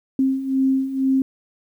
sine beating tone pair, 264.6 / 266.7 Hz, C4 / C4, +20 / +33 cents, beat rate 2.1 Hz, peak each -23 / -18 dBFS, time 0.19-1.22 s, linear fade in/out 2 ms, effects 9-bit

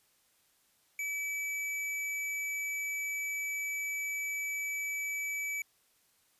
square tone, 2298 Hz, D7, 38 cents flat, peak -34 dBFS, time 0.99-5.62 s, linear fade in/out 2 ms, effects white hiss -70 dBFS RMS until 6.39 s + resampled to 32000 Hz

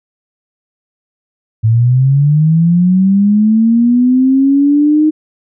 sine linear sweep, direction up, 108.8 to 311.1 Hz, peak -6 dBFS, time 1.63-5.11 s, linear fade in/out 20 ms, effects none

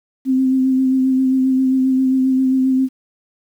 sine tone with vibrato, 261.6 Hz, C4, in tune, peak -12 dBFS, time 0.25-2.89 s, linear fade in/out 50 ms, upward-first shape sine, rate 7.5 Hz, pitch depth 20 cents each way, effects 8-bit

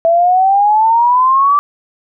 sine exponential sweep, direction up, 659.3 to 1171 Hz, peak -7 dBFS, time 0.05-1.59 s, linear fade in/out 0 ms, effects none

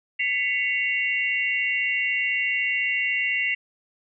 sine tone cluster, 1999 / 2213 / 2763 Hz, B6 / C#7 / F7, +20 / -3 / -19 cents, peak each -26 dBFS, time 0.19-3.55 s, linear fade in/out 10 ms, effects none

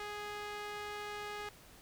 sawtooth tone with band-pass filter, 415.3 Hz, G#4, in tune, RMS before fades -43 dBFS, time 0-1.49 s, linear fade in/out 2 ms, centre 1800 Hz, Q 0.6, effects pink hiss -58 dBFS RMS until 1.81 s

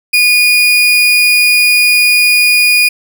35% pulse tone, 2453 Hz, D#7, 25 cents flat, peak -4 dBFS, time 0.13-2.89 s, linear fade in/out 10 ms, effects none

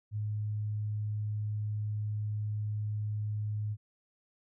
sine tone, 105.7 Hz, G#2, 31 cents sharp, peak -31 dBFS, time 0.11-3.77 s, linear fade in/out 50 ms, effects none

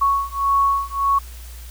sine beating tone pair, 1108.7 / 1110.4 Hz, C#6 / C#6, 0 / +3 cents, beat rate 1.7 Hz, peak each -19 dBFS, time 0.01-1.19 s, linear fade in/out 10 ms, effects added 60 Hz sine -34 dBFS peak until 1.7 s + white hiss -44 dBFS RMS until 1.7 s

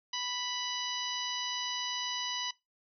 harmonic tone, 987.8 Hz, B5, in tune, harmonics 1 / 2 / 3 / 4 / 5 / 6, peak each -41 / -43 / -37 / -40 / -40 / -42 dBFS, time 0.13-2.51 s, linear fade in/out 5 ms, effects noise-tail reverb RT60 0.2 s tail -20 dB re dry

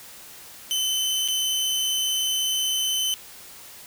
sawtooth tone with dropouts, 3047 Hz, G7, 50 cents flat, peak -19 dBFS, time 0.71-3.14 s, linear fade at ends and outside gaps 0 ms, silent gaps 1.278-1.285 s, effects white hiss -44 dBFS RMS until 3.86 s

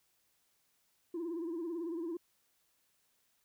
sine tone with vibrato, 335.5 Hz, E4, 31 cents sharp, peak -34 dBFS, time 1.14-2.17 s, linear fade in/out 5 ms, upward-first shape sine, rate 18 Hz, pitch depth 93 cents each way, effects tanh soft clip ceiling -34 dBFS + white hiss -75 dBFS RMS until 3.44 s

